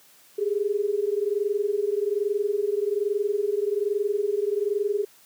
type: tone pair together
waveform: sine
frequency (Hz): 399.9 / 421.1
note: G4 / G#4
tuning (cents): +35 / +24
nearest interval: minor second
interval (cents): 89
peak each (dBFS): -25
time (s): 0.38-5.05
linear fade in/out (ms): 10
effects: white hiss -55 dBFS RMS until 5.25 s + high-pass 150 Hz 12 dB/octave